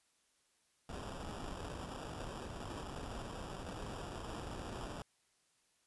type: noise with sample-and-hold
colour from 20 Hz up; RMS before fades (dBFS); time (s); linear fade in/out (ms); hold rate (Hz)
pink; -45; 0.89-5.02; 2; 2100
effects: white hiss -75 dBFS RMS until 5.86 s + resampled to 24000 Hz